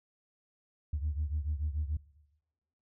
sine beating tone pair, 73.42 / 80.32 Hz, D2 / E2, 0 / -44 cents, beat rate 6.9 Hz, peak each -31 / -35 dBFS, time 0.93-1.97 s, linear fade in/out 5 ms, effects noise-tail reverb RT60 1.0 s tail -22 dB re dry + tanh soft clip ceiling -25 dBFS

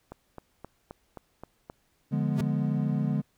click train, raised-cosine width 1 ms, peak -26 dBFS, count 7, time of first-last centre 0.12-1.699 s, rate 3.8 Hz
triangle chord, D diminished seventh, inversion none, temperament equal, 146.83 / 174.61 / 207.7 / 246.9 Hz, D3 / F3 / Ab3 / Cb4, 0 / 0 / 0 / 0 cents, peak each -26 / -31 / -28 / -31 dBFS, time 2.11-3.22 s, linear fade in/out 20 ms
square tone with exponential growth, 130 Hz, C3, 11 cents flat, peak -25 dBFS, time 2.33-2.41 s, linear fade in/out 5 ms, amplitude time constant 17 ms
effects pink hiss -70 dBFS RMS until 3.37 s

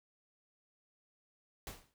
pink noise with exponential decay, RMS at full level -42 dBFS, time 1.67-1.94 s, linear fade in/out 1 ms, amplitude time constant 57 ms, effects none

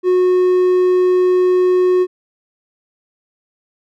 triangle tone with hard clipping, 365 Hz, F#4, 24 cents flat, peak -11 dBFS, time 0.03-2.07 s, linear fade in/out 50 ms, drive 6 dB, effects none

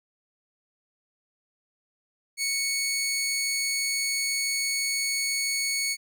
15% pulse tone, 2217 Hz, C#7, in tune, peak -19 dBFS, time 2.37-5.97 s, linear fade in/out 50 ms, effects none

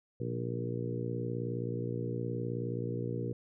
harmonic tone with a mistuned harmonic, 59.1 Hz, A#1, 24 cents sharp, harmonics 2 / 3 / 4 / 5 / 6 / 7 / 8, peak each -36 / -42 / -43 / -43 / -43 / -42 / -41 dBFS, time 0.2-3.33 s, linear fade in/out 5 ms, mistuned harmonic 2, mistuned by +50 cents, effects none

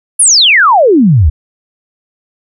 sine exponential sweep, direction down, 10970 to 66.1 Hz, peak -3 dBFS, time 0.19-1.3 s, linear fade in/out 10 ms, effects none

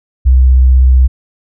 sine tone with vibrato, 64.1 Hz, C2, 35 cents flat, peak -3 dBFS, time 0.25-1.08 s, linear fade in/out 20 ms, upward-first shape sine, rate 16 Hz, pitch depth 18 cents each way, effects none

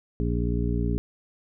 harmonic tone, 58.9 Hz, A#1, 19 cents sharp, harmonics 1 / 2 / 3 / 4 / 5 / 7, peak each -26 / -29 / -31 / -32 / -33 / -34 dBFS, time 0.2-0.98 s, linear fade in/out 0 ms, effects none

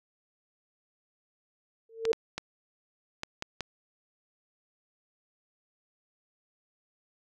sine tone with exponential growth, 451.2 Hz, A4, 44 cents sharp, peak -19 dBFS, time 1.89-2.12 s, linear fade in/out 5 ms, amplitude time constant 50 ms
clicks, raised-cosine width 0.2 ms, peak -16 dBFS, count 6, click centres 2.053 / 2.131 / 2.38 / 3.234 / 3.424 / 3.607 s
effects none

